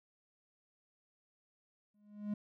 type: tone with exponential growth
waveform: triangle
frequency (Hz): 207.7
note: G#3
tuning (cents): 0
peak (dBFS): -30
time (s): 1.94-2.34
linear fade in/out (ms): 5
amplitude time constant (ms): 85
effects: none